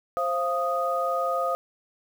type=tone cluster; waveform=sine; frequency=527 / 687 / 1243 Hz; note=C5 / F5 / D#6; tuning=+12 / -29 / -2 cents; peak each=-28 / -28 / -27 dBFS; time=0.17-1.55 s; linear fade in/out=0 ms; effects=8-bit